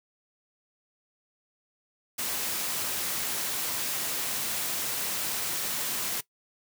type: noise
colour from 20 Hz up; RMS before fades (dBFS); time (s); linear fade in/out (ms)
white; -31; 2.18-6.21; 10
effects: noise-tail reverb RT60 0.1 s tail -19 dB re dry + high-pass 100 Hz 12 dB/octave